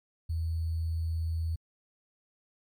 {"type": "tone with sample-and-hold", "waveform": "sine", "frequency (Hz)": 81.7, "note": "E2", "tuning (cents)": -15, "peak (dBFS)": -28, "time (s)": [0.29, 1.56], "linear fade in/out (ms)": 10, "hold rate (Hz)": 4410, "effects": ["MP3 96 kbps"]}